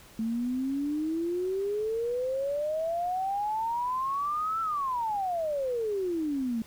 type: exponential two-way sweep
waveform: sine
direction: up then down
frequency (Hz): 220 to 1342 to 220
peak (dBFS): -27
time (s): 0.19-6.62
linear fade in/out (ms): 2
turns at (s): 4.61
effects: pink hiss -53 dBFS RMS until 6.66 s